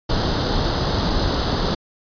pink noise with comb filter, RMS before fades -20 dBFS, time 0.09-1.75 s, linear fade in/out 10 ms, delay 0.21 ms, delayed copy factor +0.75, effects resampled to 11025 Hz

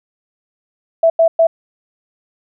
sine tone bursts at uneven times, 659 Hz, E5, 1 cent flat, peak -7 dBFS, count 3, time 1.03-1.1 / 1.19-1.28 / 1.39-1.47 s, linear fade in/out 5 ms, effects none

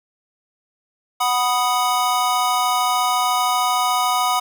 square chord, B major, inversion second, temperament equal, 740 / 987.8 / 1244.5 Hz, F#5 / B5 / D#6, 0 / 0 / 0 cents, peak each -22 dBFS, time 1.2-4.4 s, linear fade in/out 10 ms, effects none

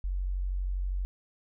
sine tone, 46.25 Hz, F#1, in tune, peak -28 dBFS, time 0.04-1.05 s, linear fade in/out 0 ms, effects none

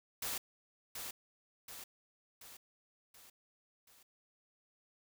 white noise with echo, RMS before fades -39 dBFS, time 0.22-0.38 s, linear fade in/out 5 ms, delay 730 ms, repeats 5, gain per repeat -5 dB, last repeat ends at 4.03 s, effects none

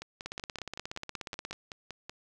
two click trains, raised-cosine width 0.2 ms, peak -20 / -23 dBFS, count 22 / 12, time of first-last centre 0.26-1.51 / 0.02-2.095 s, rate 16.8 / 5.3 Hz, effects none

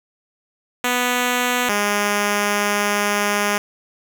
5% pulse tone pair in turn, 246.9 / 205.4 Hz, B3 / G#3, 0 / -19 cents, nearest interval minor third, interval 319 cents, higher first, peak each -6 dBFS, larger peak neither, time 0.84-1.69 / 1.69-3.58 s, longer second, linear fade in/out 2 ms, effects none

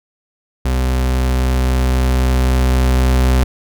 40% pulse tone with level ramp, 63.8 Hz, C2, 43 cents flat, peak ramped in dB -13 to -9 dBFS, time 0.65-3.44 s, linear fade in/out 5 ms, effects none

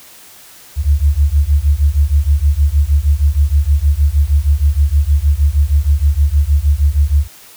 sine beating tone pair, 69.3 / 75.7 Hz, C#2 / D#2, 0 / -47 cents, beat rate 6.4 Hz, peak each -12 dBFS, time 0.76-7.28 s, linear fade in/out 50 ms, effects white hiss -40 dBFS RMS until 7.56 s

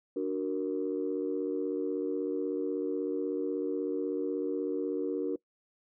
sine chord, D augmented, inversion none, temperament equal, 293.7 / 370 / 466.2 Hz, D4 / F#4 / A#4, 0 / 0 / 0 cents, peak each -33 dBFS, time 0.16-5.36 s, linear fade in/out 5 ms, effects noise-tail reverb RT60 0.1 s tail -22 dB re dry + tanh soft clip ceiling -21 dBFS

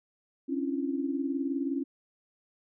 sine tone cluster, 271.4 / 290.7 / 336.8 Hz, C#4 / D4 / E4, -36 / -18 / +37 cents, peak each -30 / -35 / -35 dBFS, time 0.48-1.84 s, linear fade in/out 20 ms, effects none

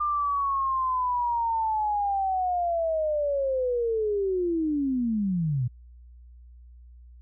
sine linear sweep, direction down, 1200 to 116.54 Hz, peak -23 dBFS, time 0-5.68 s, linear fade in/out 10 ms, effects added 60 Hz sine -46 dBFS peak until 7.21 s

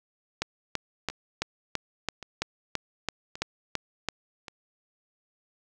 two click trains, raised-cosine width 0.2 ms, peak -10 / -22 dBFS, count 12 / 4, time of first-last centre 0.42-4.087 / 1.1-4.482 s, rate 3 / 0.887 Hz, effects none

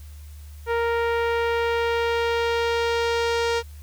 sawtooth tone with low-pass filter sweep, 466.2 Hz, A#4, in tune, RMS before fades -23 dBFS, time 0.66-3.63 s, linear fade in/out 50 ms, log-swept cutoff 1900 to 5500 Hz, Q 1, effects added 74 Hz sine -38 dBFS peak until 3.82 s + white hiss -54 dBFS RMS until 3.82 s

